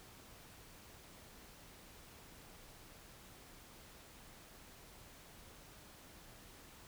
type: silence
effects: pink hiss -58 dBFS RMS until 6.87 s